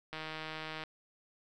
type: click train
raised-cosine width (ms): 0.3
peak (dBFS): -25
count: 112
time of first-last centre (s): 0.13-0.837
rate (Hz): 157
effects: none